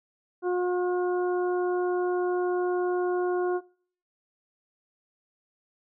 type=harmonic tone; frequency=359.3 Hz; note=F4; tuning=49 cents sharp; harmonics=1 / 2 / 3 / 4; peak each=-24 / -34 / -38 / -39 dBFS; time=0.42-3.61 s; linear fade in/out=50 ms; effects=noise-tail reverb RT60 0.5 s tail -23 dB re dry